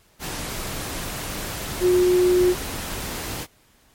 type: tone in noise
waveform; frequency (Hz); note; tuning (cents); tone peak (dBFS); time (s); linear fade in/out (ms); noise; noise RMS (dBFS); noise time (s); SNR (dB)
sine; 361.2; F#4; -42; -14; 1.8-2.55; 50; pink; -30; 0.19-3.47; +13
effects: pink hiss -58 dBFS RMS until 3.94 s + MP3 64 kbps